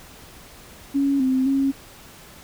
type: tone with pitch steps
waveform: sine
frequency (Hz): 278.1 / 260.4 / 272.6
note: C#4 / C4 / C#4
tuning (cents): +6 / -8 / -29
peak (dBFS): -17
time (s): 0.94-1.72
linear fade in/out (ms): 20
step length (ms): 260
effects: pink hiss -45 dBFS RMS until 2.43 s